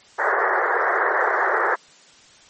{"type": "band-pass noise", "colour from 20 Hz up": "white", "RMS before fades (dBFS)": -20, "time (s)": [0.18, 1.76], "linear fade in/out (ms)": 20, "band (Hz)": [360, 1900], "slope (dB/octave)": 96, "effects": ["white hiss -50 dBFS RMS until 2.49 s", "MP3 32 kbps"]}